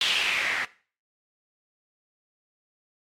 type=noise with low-pass filter sweep; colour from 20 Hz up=blue; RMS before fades=-26 dBFS; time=0.01-0.65 s; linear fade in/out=2 ms; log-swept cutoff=3300 to 1800 Hz; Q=3.7; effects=noise-tail reverb RT60 0.4 s tail -19 dB re dry + AAC 64 kbps